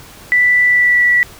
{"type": "tone with pitch glide", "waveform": "sine", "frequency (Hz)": [1975, 1951.2], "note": ["B6", "B6"], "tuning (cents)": [0, -21], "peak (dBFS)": -8, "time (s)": [0.32, 1.23], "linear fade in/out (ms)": 0, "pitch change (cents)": -21, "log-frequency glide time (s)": [0.65, 1.05], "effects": ["pink hiss -38 dBFS RMS until 1.39 s"]}